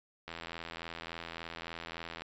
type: click train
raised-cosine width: 0.3 ms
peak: -25 dBFS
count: 163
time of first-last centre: 0.28-2.22 s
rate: 83.5 Hz
effects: resampled to 16000 Hz